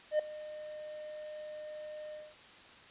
triangle tone with ADSR envelope, 609 Hz, D#5, 37 cents flat, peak -22 dBFS, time 0.11-2.35 s, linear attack 82 ms, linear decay 4 ms, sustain -18 dB, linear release 220 ms, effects white hiss -55 dBFS RMS until 2.9 s + resampled to 8000 Hz

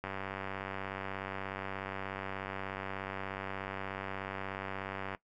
click train, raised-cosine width 0.5 ms, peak -23 dBFS, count 495, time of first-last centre 0.04-5.149 s, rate 96.7 Hz, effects noise-tail reverb RT60 0.1 s tail -18 dB re dry

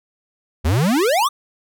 square exponential sweep, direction up, 69.7 to 1244.5 Hz, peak -15 dBFS, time 0.64-1.29 s, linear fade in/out 20 ms, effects none

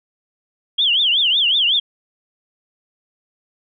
sine tone with vibrato, 3175 Hz, G7, 21 cents sharp, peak -13 dBFS, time 0.78-1.8 s, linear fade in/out 10 ms, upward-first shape triangle, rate 5.4 Hz, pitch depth 260 cents each way, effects none

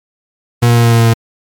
40% pulse tone with pitch steps, 119.3 / 118.48 / 117.66 / 116.84 / 116.04 / 115.24 / 114.44 Hz, A#2 / A#2 / A#2 / A#2 / A#2 / A#2 / A#2, +41 / +29 / +17 / +4 / -7 / -19 / -31 cents, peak -5 dBFS, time 0.62-1.138 s, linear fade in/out 10 ms, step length 74 ms, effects MP3 96 kbps

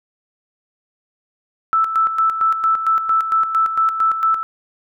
sine tone with tremolo, 1318.5 Hz, E6, in tune, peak -12 dBFS, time 1.73-4.43 s, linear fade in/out 0 ms, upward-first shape square, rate 4.4 Hz, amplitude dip 60%, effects none

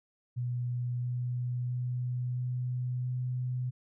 sine tone with pitch steps, 122.6 / 123.38 / 124.17 / 124.96 / 125.76 Hz, B2 / B2 / B2 / B2 / B2, -12 / -1 / +10 / +21 / +32 cents, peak -30 dBFS, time 0.36-3.71 s, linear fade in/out 20 ms, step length 670 ms, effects none

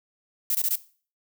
violet noise bursts, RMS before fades -24 dBFS, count 4, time 0.5-0.756 s, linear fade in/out 2 ms, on 49 ms, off 20 ms, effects noise-tail reverb RT60 0.4 s tail -17 dB re dry

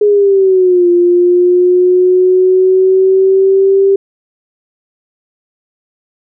sine exponential two-way sweep, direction down then up, 418.8 to 349.1 to 393.1 Hz, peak -5 dBFS, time 0.01-3.96 s, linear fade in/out 5 ms, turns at 0.89 s, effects none

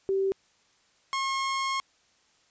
sine / sawtooth tone pair in turn, 387.5 / 1079.7 Hz, G4 / C#6, -20 / -46 cents, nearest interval octave + tritone, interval 1774 cents, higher second, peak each -23 dBFS, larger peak neither, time 0.09-0.32 / 1.13-1.8 s, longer second, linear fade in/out 0 ms, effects white hiss -65 dBFS RMS until 2.5 s + resampled to 16000 Hz

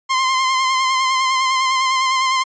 sawtooth tone with vibrato, 1046.5 Hz, C6, in tune, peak -11 dBFS, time 0.09-2.44 s, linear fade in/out 20 ms, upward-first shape sine, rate 9.9 Hz, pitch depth 32 cents each way, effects resampled to 16000 Hz

